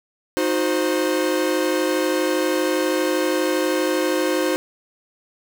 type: chord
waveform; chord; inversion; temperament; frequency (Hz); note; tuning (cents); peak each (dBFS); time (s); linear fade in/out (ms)
45% pulse; C diminished; first; equal with one note detuned; 311.1 / 363.6 / 523.3; Eb4 / Gb4 / C5; 0 / -30 / 0; -23; 0.37-4.56; 0
effects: none